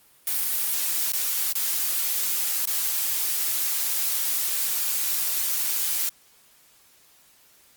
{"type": "noise with dropouts", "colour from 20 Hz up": "blue", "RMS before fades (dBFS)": -25, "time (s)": [0.27, 6.09], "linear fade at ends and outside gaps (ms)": 1, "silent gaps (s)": [[1.12, 1.134], [1.525, 1.553], [2.654, 2.673]], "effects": ["white hiss -57 dBFS RMS until 7.76 s", "Opus 32 kbps"]}